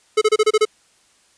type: tone bursts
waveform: square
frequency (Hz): 430.1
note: A4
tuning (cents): -39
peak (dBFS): -12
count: 7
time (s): 0.17-0.653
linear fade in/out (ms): 10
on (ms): 45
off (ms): 28
effects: white hiss -57 dBFS RMS until 1.37 s + resampled to 22050 Hz